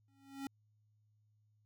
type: tone with exponential growth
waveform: square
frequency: 273.8 Hz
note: C#4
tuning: 21 cents flat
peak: -38 dBFS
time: 0.08-0.47 s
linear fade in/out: 2 ms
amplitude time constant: 83 ms
effects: added 106 Hz sine -70 dBFS peak until 1.65 s